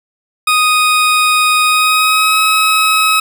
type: tone with pitch glide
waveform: 20% pulse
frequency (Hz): 1244.5 to 1279.5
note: D#6 to D#6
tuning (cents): 0 to +48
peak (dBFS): -4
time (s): 0.47-3.2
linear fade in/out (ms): 5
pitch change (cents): +48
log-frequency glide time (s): 1.65-2.39
effects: none